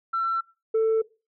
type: tone pair in turn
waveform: sine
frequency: 1346 / 444.1 Hz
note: E6 / A4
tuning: +36 / +16 cents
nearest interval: octave + perfect fifth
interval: 1920 cents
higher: first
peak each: -22 / -16 dBFS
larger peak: second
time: 0.13-0.41 / 0.74-1.02 s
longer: neither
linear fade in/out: 10 ms
effects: noise-tail reverb RT60 0.3 s tail -22 dB re dry + tanh soft clip ceiling -18 dBFS